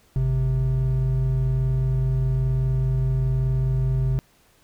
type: tone pair together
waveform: triangle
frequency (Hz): 51.91 / 130.8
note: G#1 / C3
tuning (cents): 0 / 0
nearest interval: octave + major third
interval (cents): 1600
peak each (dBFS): -23 / -18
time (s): 0.16-4.19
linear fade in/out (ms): 0
effects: pink hiss -59 dBFS RMS until 4.63 s